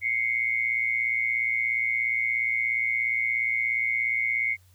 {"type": "tone pair together", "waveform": "sine", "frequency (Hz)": [2093, 2210], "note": ["C7", "C#7"], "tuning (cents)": [0, -6], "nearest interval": "minor second", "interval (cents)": 94, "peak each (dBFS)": -26, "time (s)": [0.01, 4.57], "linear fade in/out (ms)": 50, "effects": ["added 91 Hz sine -55 dBFS peak until 4.74 s", "white hiss -64 dBFS RMS until 4.74 s"]}